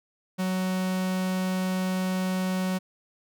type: tone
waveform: 45% pulse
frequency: 185.9 Hz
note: F#3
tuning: 8 cents sharp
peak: -25 dBFS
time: 0.38-2.79 s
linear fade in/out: 20 ms
effects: none